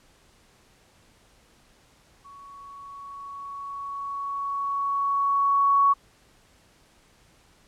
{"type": "tone with level ramp", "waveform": "sine", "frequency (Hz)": 1117, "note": "C#6", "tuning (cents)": 13, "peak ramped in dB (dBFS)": [-44, -15], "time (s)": [2.24, 5.94], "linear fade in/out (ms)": 20, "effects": ["pink hiss -59 dBFS RMS until 7.67 s", "low-pass 10000 Hz 12 dB/octave"]}